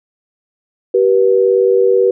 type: tone pair together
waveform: sine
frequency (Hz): 385.6 / 484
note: G4 / B4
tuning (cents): -28 / -35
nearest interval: major third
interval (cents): 393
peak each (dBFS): -11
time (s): 0.94-2.11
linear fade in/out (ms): 5
effects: none